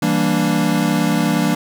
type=chord; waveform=square; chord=E half-diminished seventh; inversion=none; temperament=equal; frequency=164.81 / 196 / 233.1 / 293.7 Hz; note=E3 / G3 / Bb3 / D4; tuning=0 / 0 / 0 / 0 cents; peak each=-21 dBFS; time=0.02-1.55 s; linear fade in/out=5 ms; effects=none